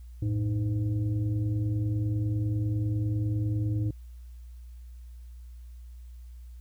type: tone with frequency modulation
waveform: sine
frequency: 110 Hz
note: A2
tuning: in tune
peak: -25 dBFS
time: 0.22-3.91 s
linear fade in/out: 5 ms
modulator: 200 Hz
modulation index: 0.69
effects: added 60 Hz sine -42 dBFS peak until 6.6 s + white hiss -68 dBFS RMS until 6.6 s